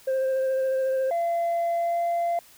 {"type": "tone with vibrato", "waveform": "sine", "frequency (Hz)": 527, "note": "C5", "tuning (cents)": 12, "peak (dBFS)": -19, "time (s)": [0.07, 1.11], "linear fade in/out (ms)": 10, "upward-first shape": "sine", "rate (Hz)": 14, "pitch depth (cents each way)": 14}
{"type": "tone with pitch glide", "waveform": "sine", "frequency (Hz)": [682, 686.7], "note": ["F5", "F5"], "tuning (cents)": [-41, -29], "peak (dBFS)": -20, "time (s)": [1.11, 2.39], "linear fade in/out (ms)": 2, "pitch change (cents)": 12, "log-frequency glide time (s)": [1.76, 2]}
{"effects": ["tanh soft clip ceiling -21 dBFS", "white hiss -53 dBFS RMS until 2.57 s"]}